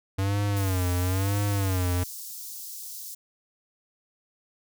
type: tone with vibrato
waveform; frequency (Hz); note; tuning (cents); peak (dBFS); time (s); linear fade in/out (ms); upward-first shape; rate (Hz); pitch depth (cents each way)
square; 95.4; G2; -47; -24; 0.18-2.04; 10; sine; 1; 120
type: high-pass noise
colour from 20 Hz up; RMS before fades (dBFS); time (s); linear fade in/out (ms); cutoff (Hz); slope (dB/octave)
white; -39; 0.56-3.15; 10; 4800; 24
effects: none